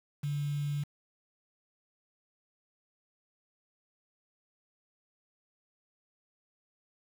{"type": "tone with quantisation", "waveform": "sine", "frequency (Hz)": 144.8, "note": "D3", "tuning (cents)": -24, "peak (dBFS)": -30, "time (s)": [0.23, 0.84], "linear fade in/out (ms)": 10, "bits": 8, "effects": []}